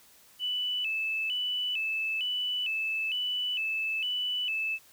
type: tone with vibrato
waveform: sine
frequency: 2794 Hz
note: F7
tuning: in tune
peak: -28 dBFS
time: 0.39-4.79 s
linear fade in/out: 50 ms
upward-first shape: square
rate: 1.1 Hz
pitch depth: 110 cents each way
effects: white hiss -58 dBFS RMS until 4.92 s